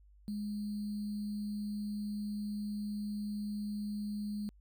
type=tone with sample-and-hold; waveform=sine; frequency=207.7 Hz; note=G#3; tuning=in tune; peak=-35 dBFS; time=0.28-4.49 s; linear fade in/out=0 ms; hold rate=4410 Hz; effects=added 50 Hz sine -58 dBFS peak until 4.6 s